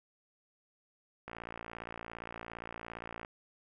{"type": "click train", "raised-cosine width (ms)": 0.5, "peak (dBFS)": -27, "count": 114, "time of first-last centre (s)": [1.28, 3.249], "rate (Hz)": 57.4, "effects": []}